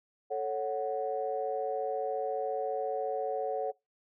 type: chord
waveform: sine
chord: F# minor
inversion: first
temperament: equal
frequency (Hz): 440 / 554.4 / 740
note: A4 / C#5 / F#5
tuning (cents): 0 / 0 / 0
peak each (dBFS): -34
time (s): 0.3-3.72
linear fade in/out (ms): 20
effects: noise-tail reverb RT60 0.2 s tail -23 dB re dry + tanh soft clip ceiling -20 dBFS